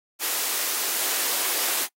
white high-pass noise, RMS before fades -25 dBFS, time 0.19-1.88 s, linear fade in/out 50 ms, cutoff 290 Hz, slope 24 dB/octave, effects noise-tail reverb RT60 0.1 s tail -24 dB re dry + AAC 48 kbps

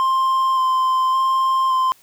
triangle tone with vibrato, 1046.5 Hz, C6, in tune, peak -13 dBFS, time 0-1.92 s, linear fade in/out 0 ms, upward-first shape square, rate 0.88 Hz, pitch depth 11 cents each way, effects white hiss -53 dBFS RMS until 2.02 s

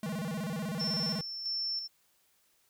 square tone with vibrato, 185 Hz, F#3, in tune, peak -34 dBFS, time 0.03-1.21 s, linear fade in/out 2 ms, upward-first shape square, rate 16 Hz, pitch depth 250 cents each way
sine tone with tremolo, 5380 Hz, E8, 34 cents sharp, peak -31 dBFS, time 0.79-1.88 s, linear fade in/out 20 ms, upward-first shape square, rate 1.5 Hz, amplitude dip 50%
effects white hiss -70 dBFS RMS until 2.69 s

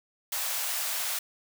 white high-pass noise, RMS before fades -31 dBFS, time 0.32-1.19 s, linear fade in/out 5 ms, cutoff 560 Hz, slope 48 dB/octave, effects none

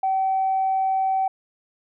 sine tone, 766 Hz, G5, 40 cents flat, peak -18 dBFS, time 0.03-1.28 s, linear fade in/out 5 ms, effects tanh soft clip ceiling -14 dBFS

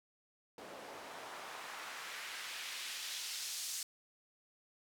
white noise with band-pass filter sweep, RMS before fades -45 dBFS, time 0.58-3.83 s, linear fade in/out 2 ms, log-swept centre 470 to 6400 Hz, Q 1, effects none

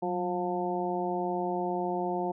harmonic tone with a mistuned harmonic, 177.9 Hz, F3, 32 cents sharp, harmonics 1 / 2 / 3 / 4 / 5, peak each -36 / -32 / -38 / -33 / -36 dBFS, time 0.02-2.32 s, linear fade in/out 10 ms, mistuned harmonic 1, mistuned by +62 cents, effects none

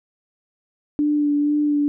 sine tone with vibrato, 293.7 Hz, D4, in tune, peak -16 dBFS, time 0.99-1.88 s, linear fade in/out 0 ms, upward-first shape sine, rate 2.1 Hz, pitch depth 19 cents each way, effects none

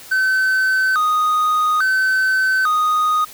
triangle tone with vibrato, 1378 Hz, F6, 24 cents flat, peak -12 dBFS, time 0.11-3.25 s, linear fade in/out 10 ms, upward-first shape square, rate 0.59 Hz, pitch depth 180 cents each way, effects white hiss -39 dBFS RMS until 3.33 s

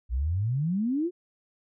sine exponential sweep, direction up, 56.3 to 370 Hz, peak -24 dBFS, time 0.09-1.11 s, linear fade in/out 50 ms, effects none

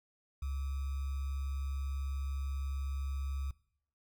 sine tone with sample-and-hold, 68.5 Hz, C#2, 20 cents flat, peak -34 dBFS, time 0.42-3.51 s, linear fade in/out 5 ms, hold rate 1225 Hz, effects noise-tail reverb RT60 0.7 s tail -21 dB re dry

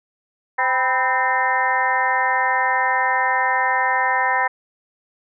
harmonic tone with a mistuned harmonic, 260 Hz, C4, 11 cents flat, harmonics 2 / 3 / 4 / 5 / 6 / 7 / 8, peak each -30 / -22 / -21 / -30 / -29 / -21 / -28 dBFS, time 0.58-4.48 s, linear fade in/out 10 ms, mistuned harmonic 4, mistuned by -81 cents, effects none

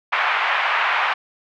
pink band-pass noise, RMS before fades -20 dBFS, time 0.12-1.14 s, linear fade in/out 10 ms, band 850 to 2600 Hz, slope 24 dB/octave, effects none

